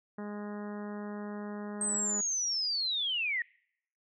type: harmonic tone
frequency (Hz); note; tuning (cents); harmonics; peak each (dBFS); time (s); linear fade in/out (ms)
207.1; G#3; -5; 1 / 2 / 3 / 4 / 5 / 6 / 7 / 8 / 9; -38 / -44 / -48 / -50 / -52 / -54 / -55 / -56 / -57; 0.18-2.21; 5
type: linear sweep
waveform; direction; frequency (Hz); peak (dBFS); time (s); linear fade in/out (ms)
sine; down; 8372 to 1830; -29; 1.81-3.42; 2
effects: noise-tail reverb RT60 0.7 s tail -26 dB re dry